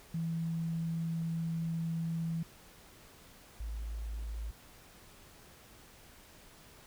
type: tone pair in turn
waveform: sine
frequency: 164.81 / 54.73 Hz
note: E3 / A1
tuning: 0 / -9 cents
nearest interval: octave + perfect fifth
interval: 1909 cents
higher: first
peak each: -32 / -36 dBFS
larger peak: first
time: 0.14-2.43 / 3.6-4.51 s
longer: first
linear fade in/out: 5 ms
effects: pink hiss -57 dBFS RMS until 6.86 s